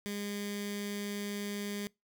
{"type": "tone with notch filter", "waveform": "15% pulse", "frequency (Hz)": 204, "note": "G#3", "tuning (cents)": -31, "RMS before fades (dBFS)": -38, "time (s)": [0.06, 1.87], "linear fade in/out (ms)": 0, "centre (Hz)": 740, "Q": 0.51, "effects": ["noise-tail reverb RT60 0.2 s tail -24 dB re dry"]}